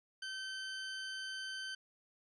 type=tone; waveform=20% pulse; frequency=1542 Hz; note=G6; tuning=29 cents flat; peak=-36 dBFS; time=0.22-1.75 s; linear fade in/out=5 ms; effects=resampled to 22050 Hz